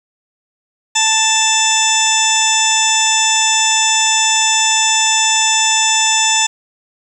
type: harmonic tone with a mistuned harmonic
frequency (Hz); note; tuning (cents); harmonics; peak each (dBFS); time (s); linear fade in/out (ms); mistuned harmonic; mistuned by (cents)
883; A5; +6; 1 / 2 / 3 / 4 / 6 / 7 / 8 / 9; -18 / -23 / -19 / -17 / -22 / -21 / -17 / -21; 0.95-6.47; 10; 9; -33
effects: 7-bit